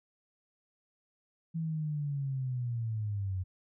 sine linear sweep, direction down, 165.2 to 90.7 Hz, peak -31 dBFS, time 1.54-3.44 s, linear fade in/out 20 ms, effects none

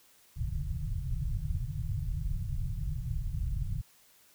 pink low-pass noise, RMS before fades -33 dBFS, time 0.36-3.82 s, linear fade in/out 10 ms, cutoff 160 Hz, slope 96 dB/octave, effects white hiss -62 dBFS RMS until 4.34 s

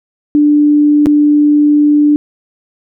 sine tone with dropouts, 295.3 Hz, D4, 10 cents sharp, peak -5 dBFS, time 0.35-2.16 s, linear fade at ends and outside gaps 0 ms, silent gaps 1.059-1.068 s, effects none

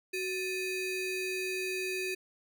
square ring-modulated tone, 1067 Hz, C6, 34 cents sharp, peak -30 dBFS, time 0.13-2.15 s, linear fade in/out 10 ms, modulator 1440 Hz, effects none

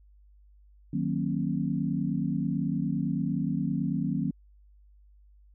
sine chord, D# minor seventh, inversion none, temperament equal with one note detuned, 155.56 / 185 / 233.1 / 271.6 Hz, D#3 / F#3 / A#3 / C#4, 0 / 0 / 0 / -35 cents, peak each -31 / -31 / -32 / -32 dBFS, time 0.93-4.31 s, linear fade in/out 5 ms, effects added 50 Hz sine -54 dBFS peak until 5.54 s

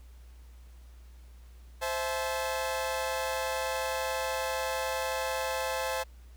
sawtooth chord, A minor, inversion first, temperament equal with one note detuned, 523.3 / 659.3 / 861.9 Hz, C5 / E5 / A5, 0 / 0 / -36 cents, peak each -29 / -33 / -31 dBFS, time 1.81-6.04 s, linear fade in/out 20 ms, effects added 60 Hz sine -48 dBFS peak until 6.36 s + pink hiss -64 dBFS RMS until 6.36 s

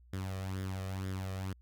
sawtooth tone with flanger, 94.9 Hz, F#2, 44 cents sharp, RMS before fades -38 dBFS, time 0.13-1.53 s, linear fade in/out 5 ms, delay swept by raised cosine 0.57 to 1.67 ms, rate 2.1 Hz, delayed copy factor +0.6, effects added 60 Hz sine -57 dBFS peak until 1.61 s

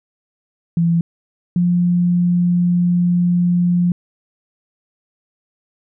sine tone pair in turn, 168.5 / 175.9 Hz, E3 / F3, +38 / +13 cents, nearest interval minor second, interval 75 cents, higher second, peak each -12 dBFS, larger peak neither, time 0.77-1.01 / 1.56-3.92 s, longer second, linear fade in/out 2 ms, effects none

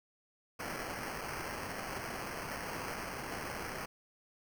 white noise with sample-and-hold, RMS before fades -41 dBFS, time 0.59-3.86 s, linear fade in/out 10 ms, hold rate 3675 Hz, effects none

